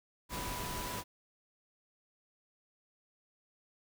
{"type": "tone in noise", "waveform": "sine", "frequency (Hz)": 987.8, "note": "B5", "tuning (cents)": 0, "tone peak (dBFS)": -43, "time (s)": [0.29, 1.04], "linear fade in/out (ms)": 50, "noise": "pink", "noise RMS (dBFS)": -40, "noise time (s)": [0.29, 1.04], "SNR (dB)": -6, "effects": []}